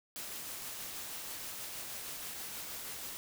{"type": "noise with tremolo", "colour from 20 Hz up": "white", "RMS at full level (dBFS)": -42, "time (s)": [0.16, 3.17], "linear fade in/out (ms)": 0, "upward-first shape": "triangle", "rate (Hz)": 6.3, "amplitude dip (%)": 25, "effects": []}